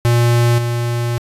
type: tone with level steps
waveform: square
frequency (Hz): 119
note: A#2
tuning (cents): +36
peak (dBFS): -11 / -17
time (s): 0.05-1.18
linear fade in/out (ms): 0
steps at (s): 0.58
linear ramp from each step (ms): 5
effects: resampled to 32000 Hz